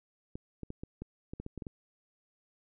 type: clicks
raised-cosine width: 3 ms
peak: -27 dBFS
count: 11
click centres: 0.355 / 0.633 / 0.704 / 0.835 / 1.02 / 1.335 / 1.4 / 1.464 / 1.577 / 1.622 / 1.668 s
effects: none